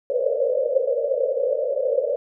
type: band-pass noise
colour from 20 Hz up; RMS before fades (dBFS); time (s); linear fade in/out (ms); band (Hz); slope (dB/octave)
pink; -22; 0.1-2.16; 0; 480 to 580; 96
effects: none